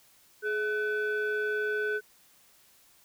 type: tone pair together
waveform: sine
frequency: 422.5 / 1505.6 Hz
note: G#4 / F#6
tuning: +30 / +30 cents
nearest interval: octave + minor seventh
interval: 2200 cents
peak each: -28 dBFS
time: 0.42-2.01 s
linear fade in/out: 50 ms
effects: tanh soft clip ceiling -24 dBFS + white hiss -61 dBFS RMS until 3.04 s